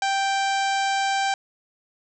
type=harmonic tone; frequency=784 Hz; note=G5; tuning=in tune; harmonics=1 / 2 / 3 / 4 / 5 / 6 / 7 / 8 / 9 / 10; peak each=-22 / -28 / -32 / -34 / -36 / -38 / -39 / -40 / -41 / -42 dBFS; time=0.02-1.34 s; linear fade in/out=2 ms; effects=none